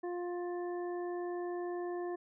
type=harmonic tone; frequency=352.4 Hz; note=F4; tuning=16 cents sharp; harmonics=1 / 2 / 3 / 5; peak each=-36 / -44 / -50 / -53 dBFS; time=0.03-2.16 s; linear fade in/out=10 ms; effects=none